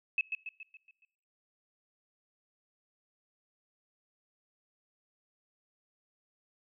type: tone with echo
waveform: sine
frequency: 2594 Hz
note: E7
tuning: 28 cents flat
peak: -25 dBFS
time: 0.18-0.21 s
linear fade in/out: 2 ms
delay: 140 ms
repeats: 6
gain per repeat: -6 dB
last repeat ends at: 1.05 s
effects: noise-tail reverb RT60 1.0 s tail -24 dB re dry